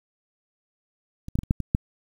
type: clicks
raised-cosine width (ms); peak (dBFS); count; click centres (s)
5; -22 / -14 / -11 / -27 / -7 / -15 / -7; 7; 1.284 / 1.355 / 1.389 / 1.434 / 1.509 / 1.603 / 1.749
effects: 8-bit